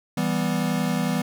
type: chord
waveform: square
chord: E minor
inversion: none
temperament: equal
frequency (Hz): 164.81 / 196 / 246.9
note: E3 / G3 / B3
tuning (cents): 0 / 0 / 0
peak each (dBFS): -27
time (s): 0.17-1.22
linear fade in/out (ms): 5
effects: none